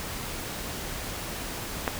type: click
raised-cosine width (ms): 0.5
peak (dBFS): -9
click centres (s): 1.878
effects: pink hiss -35 dBFS RMS until 1.99 s